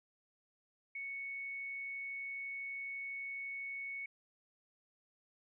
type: tone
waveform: sine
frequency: 2217 Hz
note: C#7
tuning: in tune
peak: -40 dBFS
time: 0.95-4.06 s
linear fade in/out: 5 ms
effects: none